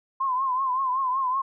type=tone with vibrato; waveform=sine; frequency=1042 Hz; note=C6; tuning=7 cents flat; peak=-22 dBFS; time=0.2-1.42 s; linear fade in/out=10 ms; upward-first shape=triangle; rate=5.3 Hz; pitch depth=95 cents each way; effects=none